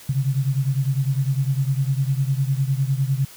sine beating tone pair, 132.4 / 142.3 Hz, C3 / C#3, +21 / +46 cents, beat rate 9.9 Hz, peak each -20 / -23 dBFS, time 0.09-3.25 s, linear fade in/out 5 ms, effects white hiss -44 dBFS RMS until 3.36 s

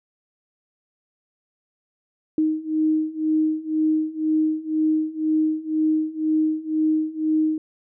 sine beating tone pair, 311 / 313 Hz, D#4 / D#4, -1 / +10 cents, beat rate 2 Hz, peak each -23 / -21 dBFS, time 2.38-7.58 s, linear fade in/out 2 ms, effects none

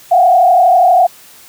sine tone with frequency modulation, 719 Hz, F#5, 50 cents flat, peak -5 dBFS, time 0.11-1.07 s, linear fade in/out 10 ms, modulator 32.3 Hz, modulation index 1.3, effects white hiss -40 dBFS RMS until 1.48 s + high-pass 60 Hz 12 dB/octave

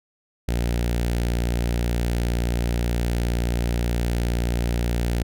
sawtooth tone with notch filter, 59 Hz, A#1, 22 cents sharp, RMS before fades -23 dBFS, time 0.48-5.23 s, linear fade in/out 5 ms, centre 1100 Hz, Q 1.6, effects none

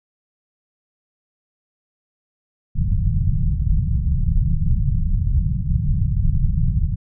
pink low-pass noise, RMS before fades -18 dBFS, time 2.75-6.96 s, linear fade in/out 20 ms, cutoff 170 Hz, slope 48 dB/octave, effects none

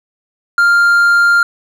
triangle tone, 1398 Hz, F6, 1 cent sharp, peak -5 dBFS, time 0.58-1.43 s, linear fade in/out 2 ms, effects none

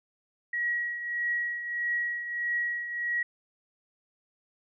sine tone with tremolo, 1910 Hz, A#6, 42 cents sharp, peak -25 dBFS, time 0.53-3.23 s, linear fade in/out 5 ms, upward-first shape triangle, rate 1.6 Hz, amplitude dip 65%, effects none

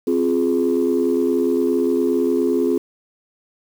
sine chord, F minor, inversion second, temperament just, 261.9 / 349.2 / 419.1 Hz, C4 / F4 / Ab4, +2 / 0 / +16 cents, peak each -19 dBFS, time 0.07-2.78 s, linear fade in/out 5 ms, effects tanh soft clip ceiling -9 dBFS + 7-bit

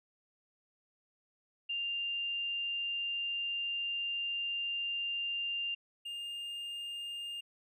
sine / triangle tone pair in turn, 2794 / 2813 Hz, F7 / F7, 0 / +12 cents, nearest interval unison, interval 12 cents, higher second, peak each -33 / -37 dBFS, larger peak first, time 1.69-5.75 / 6.05-7.41 s, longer first, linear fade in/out 10 ms, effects none

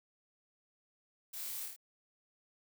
blue noise with echo, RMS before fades -45 dBFS, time 1.33-1.66 s, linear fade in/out 10 ms, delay 26 ms, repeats 4, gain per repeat -2 dB, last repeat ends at 1.764 s, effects none

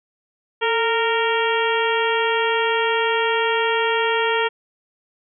harmonic tone with a mistuned harmonic, 462.8 Hz, A#4, 13 cents flat, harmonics 1 / 2 / 3 / 4 / 5 / 6 / 7, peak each -21 / -23 / -26 / -26 / -29 / -28 / -29 dBFS, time 0.61-4.49 s, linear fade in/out 20 ms, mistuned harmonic 1, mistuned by -57 cents, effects none

